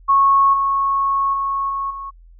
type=tone with level steps; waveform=sine; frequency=1100 Hz; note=C#6; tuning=14 cents flat; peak=-10 / -15 / -18 / -20 / -27 dBFS; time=0.08-2.11 s; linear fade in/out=20 ms; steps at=0.53 / 1.33 / 1.69 / 1.9 s; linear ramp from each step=10 ms; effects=added 42 Hz sine -42 dBFS peak until 2.39 s